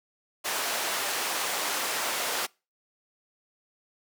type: band-pass noise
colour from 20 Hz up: pink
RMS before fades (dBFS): -30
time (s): 0.44-2.47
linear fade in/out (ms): 20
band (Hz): 600 to 16000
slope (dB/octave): 12
effects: noise-tail reverb RT60 0.3 s tail -26 dB re dry